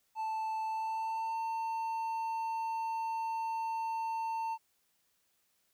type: tone with pitch glide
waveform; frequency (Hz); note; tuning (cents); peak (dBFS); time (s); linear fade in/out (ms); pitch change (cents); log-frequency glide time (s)
triangle; 880 to 900; A5 to A5; 0 to +39; -31; 0.15-4.58; 50; +39; 0.65-1.37
effects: white hiss -75 dBFS RMS until 5.73 s